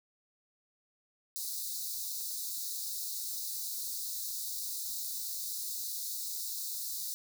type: high-pass noise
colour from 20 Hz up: white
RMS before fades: -38 dBFS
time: 1.36-7.14 s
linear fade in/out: 0 ms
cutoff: 3800 Hz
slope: 96 dB/octave
effects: none